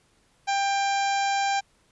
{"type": "harmonic tone", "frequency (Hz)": 793, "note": "G5", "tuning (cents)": 20, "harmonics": [1, 2, 3, 4, 5, 6, 7, 8, 9], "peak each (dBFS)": [-23, -32, -33, -39, -38, -42, -39, -42, -40], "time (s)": [0.47, 1.61], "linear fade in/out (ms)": 20, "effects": ["pink hiss -64 dBFS RMS until 1.91 s", "resampled to 24000 Hz"]}